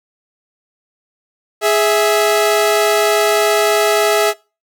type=tone pair together; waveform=sawtooth; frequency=416.9 / 657 Hz; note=G#4 / E5; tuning=+7 / -6 cents; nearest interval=minor sixth; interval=787 cents; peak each=-10 dBFS; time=1.61-4.34 s; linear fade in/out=50 ms; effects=noise-tail reverb RT60 0.3 s tail -23 dB re dry